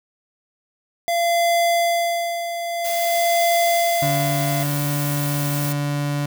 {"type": "tone with tremolo", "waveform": "square", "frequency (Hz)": 684, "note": "F5", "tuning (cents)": -36, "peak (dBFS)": -16, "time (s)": [1.08, 4.63], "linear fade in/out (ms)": 0, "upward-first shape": "sine", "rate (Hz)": 0.51, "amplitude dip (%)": 65}
{"type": "noise", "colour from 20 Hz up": "blue", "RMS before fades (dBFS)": -29, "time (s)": [2.84, 5.73], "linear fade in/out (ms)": 10}
{"type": "tone", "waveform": "35% pulse", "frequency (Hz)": 144.7, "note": "D3", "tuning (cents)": -25, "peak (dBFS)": -19, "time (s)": [4.02, 6.26], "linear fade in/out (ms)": 5}
{"effects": []}